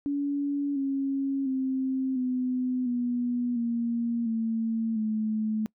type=tone with pitch steps; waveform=sine; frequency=284.3 / 273.5 / 263.1 / 253.1 / 243.5 / 234.3 / 225.4 / 216.8 Hz; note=C#4 / C#4 / C4 / B3 / B3 / A#3 / A3 / A3; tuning=+44 / -23 / +10 / +43 / -24 / +9 / +42 / -25 cents; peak=-25 dBFS; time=0.06-5.66 s; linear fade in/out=0 ms; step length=700 ms; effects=noise-tail reverb RT60 0.1 s tail -24 dB re dry